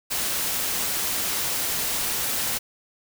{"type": "noise", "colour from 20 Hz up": "white", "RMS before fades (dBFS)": -26, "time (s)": [0.1, 2.59], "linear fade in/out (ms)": 20, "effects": []}